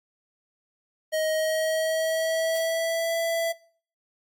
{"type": "tone with pitch glide", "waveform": "square", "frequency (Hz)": [628, 665], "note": ["D#5", "E5"], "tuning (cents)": [16, 15], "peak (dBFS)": -24, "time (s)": [1.12, 3.53], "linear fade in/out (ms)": 20, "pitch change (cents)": 99, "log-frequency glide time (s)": [1.32, 3.17]}
{"type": "noise with exponential decay", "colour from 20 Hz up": "blue", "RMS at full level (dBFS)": -37, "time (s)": [2.55, 2.76], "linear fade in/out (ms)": 5, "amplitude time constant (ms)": 45}
{"effects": ["noise-tail reverb RT60 0.5 s tail -23 dB re dry", "AAC 64 kbps"]}